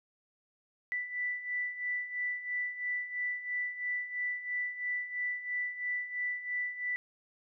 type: beating tone pair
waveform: sine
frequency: 1975.5 / 1978.5 Hz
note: B6 / B6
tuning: 0 / +3 cents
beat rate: 3 Hz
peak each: -39 / -34 dBFS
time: 0.92-6.96 s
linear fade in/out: 0 ms
effects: none